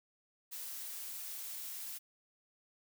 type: noise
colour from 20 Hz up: blue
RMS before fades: -44 dBFS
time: 0.51-1.99 s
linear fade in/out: 20 ms
effects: none